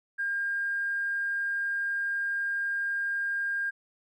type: tone with tanh clipping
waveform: triangle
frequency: 1608 Hz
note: G6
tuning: 44 cents sharp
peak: -27 dBFS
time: 0.18-3.71 s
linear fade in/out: 20 ms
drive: 3 dB
effects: none